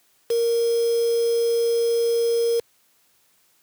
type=tone with quantisation; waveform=sine; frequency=466.2 Hz; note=A#4; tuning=in tune; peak=-18 dBFS; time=0.3-2.6 s; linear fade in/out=5 ms; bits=5; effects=white hiss -62 dBFS RMS until 3.62 s + high-pass 80 Hz 12 dB/octave